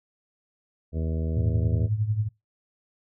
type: harmonic tone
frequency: 80.1 Hz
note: E2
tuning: 49 cents flat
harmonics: 1 / 2 / 3 / 4 / 5 / 6 / 7 / 8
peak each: -26 / -32 / -36 / -42 / -41 / -40 / -47 / -46 dBFS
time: 0.92-1.89 s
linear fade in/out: 50 ms
type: tone with tremolo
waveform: sine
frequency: 107.1 Hz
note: A2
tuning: 46 cents flat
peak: -19 dBFS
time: 1.36-2.29 s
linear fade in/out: 20 ms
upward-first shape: triangle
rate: 11 Hz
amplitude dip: 80%
effects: noise-tail reverb RT60 0.2 s tail -22 dB re dry